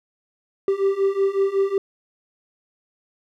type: beating tone pair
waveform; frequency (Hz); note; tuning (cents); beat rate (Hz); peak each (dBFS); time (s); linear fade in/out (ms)
triangle; 388.6 / 394; G4 / G4; -15 / +9; 5.4; -20 / -18; 0.68-1.78; 2
effects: none